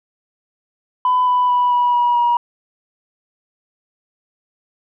sine tone with pitch steps, 1002 / 992.8 / 983.6 / 974.6 / 965.6 / 956.8 Hz, B5 / B5 / B5 / B5 / B5 / A#5, +25 / +9 / -7 / -23 / -39 / +45 cents, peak -11 dBFS, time 1.05-2.37 s, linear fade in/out 2 ms, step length 220 ms, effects tanh soft clip ceiling -9 dBFS

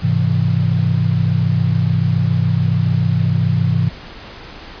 sine chord, Ab augmented, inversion none, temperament equal with one note detuned, 103.83 / 130.81 / 165.29 Hz, Ab2 / C3 / E3, 0 / 0 / +5 cents, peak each -17 dBFS, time 0.02-3.9 s, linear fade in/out 20 ms, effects pink hiss -35 dBFS RMS until 4.8 s + resampled to 11025 Hz

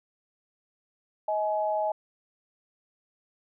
sine tone pair together, 632 / 844.2 Hz, D#5 / G#5, +27 / +28 cents, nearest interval perfect fourth, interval 501 cents, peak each -27 / -28 dBFS, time 1.28-1.92 s, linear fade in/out 5 ms, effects none

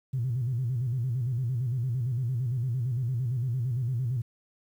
sine tone with vibrato, 123.47 Hz, B2, in tune, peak -25 dBFS, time 0.13-4.22 s, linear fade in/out 10 ms, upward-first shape square, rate 8.8 Hz, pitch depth 110 cents each way, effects tanh soft clip ceiling -21 dBFS + 10-bit

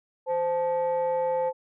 sine tone pair together, 519 / 872.9 Hz, C5 / A5, -14 / -14 cents, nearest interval major sixth, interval 900 cents, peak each -23 / -27 dBFS, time 0.26-1.53 s, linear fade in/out 50 ms, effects tanh soft clip ceiling -19 dBFS

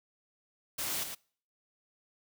white noise with echo, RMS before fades -35 dBFS, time 0.78-1.04 s, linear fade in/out 10 ms, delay 110 ms, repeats 1, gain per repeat -6 dB, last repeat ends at 1.15 s, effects noise-tail reverb RT60 0.5 s tail -25 dB re dry

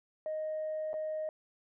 sine tone with dropouts, 622.3 Hz, D#5, in tune, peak -32 dBFS, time 0.26-1.29 s, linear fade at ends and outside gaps 1 ms, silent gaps 0.932-0.94 s, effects tanh soft clip ceiling -30 dBFS

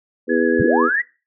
harmonic tone, 82.41 Hz, E2, in tune, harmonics 3 / 4 / 5 / 6, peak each -20 / -20 / -20 / -20 dBFS, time 0.27-0.9 s, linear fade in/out 50 ms
sine tone with vibrato, 1678 Hz, G#6, 17 cents sharp, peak -23 dBFS, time 0.29-1.01 s, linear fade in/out 10 ms, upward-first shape triangle, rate 8.3 Hz, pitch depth 26 cents each way
sine linear sweep, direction up, 47.21 to 2000 Hz, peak -17 dBFS, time 0.59-1.02 s, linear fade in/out 10 ms
effects noise-tail reverb RT60 0.3 s tail -20 dB re dry

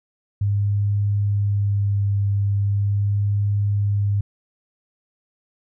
sine tone with vibrato, 101.2 Hz, G#2, 44 cents flat, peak -17 dBFS, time 0.41-4.21 s, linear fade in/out 5 ms, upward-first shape sine, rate 0.4 Hz, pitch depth 14 cents each way, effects none

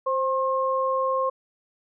sine tone pair together, 525 / 1070.8 Hz, C5 / C6, +6 / +40 cents, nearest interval octave, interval 1234 cents, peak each -24 dBFS, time 0.06-1.3 s, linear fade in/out 10 ms, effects none

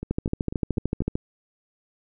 two click trains, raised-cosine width 3 ms, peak -18 / -11 dBFS, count 5 / 15, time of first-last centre 0.03-1.02 / 0.11-1.155 s, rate 4.04 / 13.4 Hz, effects none

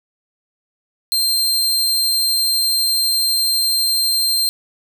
sawtooth tone, 4164 Hz, C8, 9 cents flat, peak -12 dBFS, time 1.12-4.49 s, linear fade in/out 0 ms, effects none

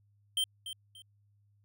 square tone with echo, 3136 Hz, G7, in tune, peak -28 dBFS, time 0.37-0.44 s, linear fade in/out 2 ms, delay 290 ms, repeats 2, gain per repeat -11 dB, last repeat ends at 1.02 s, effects added 102 Hz sine -65 dBFS peak until 1.64 s

